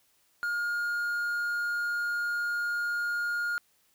triangle tone with quantisation, 1421 Hz, F6, 30 cents sharp, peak -26 dBFS, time 0.43-3.58 s, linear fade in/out 0 ms, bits 9, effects white hiss -68 dBFS RMS until 3.94 s

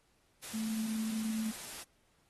sine tone in noise, 220.4 Hz, A3, 3 cents sharp, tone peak -33 dBFS, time 0.53-1.52 s, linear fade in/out 20 ms, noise white, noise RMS -45 dBFS, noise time 0.42-1.84 s, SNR +9 dB, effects pink hiss -72 dBFS RMS until 2.29 s + AAC 32 kbps

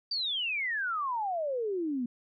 sine exponential sweep, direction down, 4721 to 233.4 Hz, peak -29 dBFS, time 0.11-2.06 s, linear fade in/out 5 ms, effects none

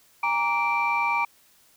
sine tone cluster, 814 / 934 / 1162 / 2347 Hz, G#5 / A#5 / D6 / D7, -35 / +3 / -19 / -2 cents, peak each -30 / -24 / -28 / -25 dBFS, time 0.23-1.25 s, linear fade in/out 5 ms, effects tanh soft clip ceiling -14 dBFS + white hiss -59 dBFS RMS until 1.76 s

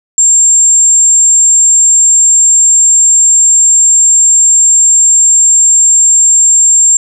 sine tone, 7410 Hz, A#8, 11 cents flat, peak -3 dBFS, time 0.18-6.97 s, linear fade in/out 2 ms, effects none

